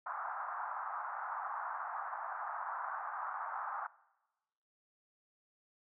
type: band-pass noise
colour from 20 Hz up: white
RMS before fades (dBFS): -41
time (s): 0.06-3.87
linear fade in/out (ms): 5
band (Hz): 750 to 1400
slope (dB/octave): 48
effects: noise-tail reverb RT60 1.0 s tail -20 dB re dry